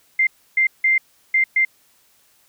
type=tone bursts at uneven times; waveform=sine; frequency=2093 Hz; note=C7; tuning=in tune; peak=-13 dBFS; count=5; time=0.19-0.27 / 0.57-0.67 / 0.84-0.98 / 1.34-1.44 / 1.56-1.65 s; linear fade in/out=5 ms; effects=white hiss -58 dBFS RMS until 2.48 s